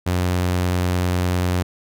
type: tone with vibrato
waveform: sawtooth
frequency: 90 Hz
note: F#2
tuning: 47 cents flat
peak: -14 dBFS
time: 0.06-1.63 s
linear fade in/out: 10 ms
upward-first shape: sine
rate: 17 Hz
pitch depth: 8 cents each way
effects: none